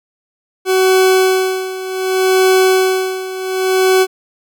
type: tone with tremolo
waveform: 40% pulse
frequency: 376 Hz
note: F#4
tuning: 28 cents sharp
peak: -7 dBFS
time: 0.65-4.07 s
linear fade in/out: 50 ms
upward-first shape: sine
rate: 0.66 Hz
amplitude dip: 80%
effects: none